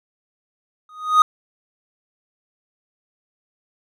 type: tone with exponential growth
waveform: triangle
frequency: 1244.5 Hz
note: D#6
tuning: in tune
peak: -4 dBFS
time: 0.89-1.22 s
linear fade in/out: 2 ms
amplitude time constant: 71 ms
effects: none